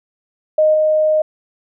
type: tone with level steps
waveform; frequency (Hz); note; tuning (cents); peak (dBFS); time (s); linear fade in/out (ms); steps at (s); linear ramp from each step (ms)
sine; 619; D#5; -9; -9 / -11; 0.58-1.22; 5; 0.74; 2
effects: none